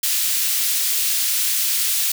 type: high-pass noise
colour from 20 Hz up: white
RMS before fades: -20 dBFS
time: 0.03-2.12 s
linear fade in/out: 5 ms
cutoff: 2600 Hz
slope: 12 dB/octave
effects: none